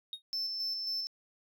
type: tone with exponential decay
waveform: triangle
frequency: 3732 Hz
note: A#7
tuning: 1 cent sharp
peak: -30 dBFS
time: 0.13-0.22 s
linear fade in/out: 1 ms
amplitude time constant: 18 ms
type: tone with tremolo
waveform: sine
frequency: 5300 Hz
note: E8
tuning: 9 cents sharp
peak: -29 dBFS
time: 0.33-1.07 s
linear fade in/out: 0 ms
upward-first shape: square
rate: 3.7 Hz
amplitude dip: 40%
effects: tanh soft clip ceiling -31 dBFS